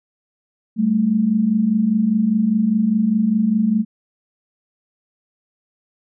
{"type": "tone pair together", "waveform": "sine", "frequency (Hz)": [195.04, 220], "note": ["G3", "A3"], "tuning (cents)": [-8, 0], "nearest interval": "major second", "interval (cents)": 208, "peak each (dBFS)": [-20, -15], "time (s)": [0.76, 3.85], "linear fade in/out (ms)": 50, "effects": []}